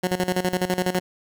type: tone with tremolo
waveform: 15% pulse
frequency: 182.3 Hz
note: F#3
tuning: 25 cents flat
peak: -13 dBFS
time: 0.03-1 s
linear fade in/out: 10 ms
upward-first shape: square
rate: 12 Hz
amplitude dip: 80%
effects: none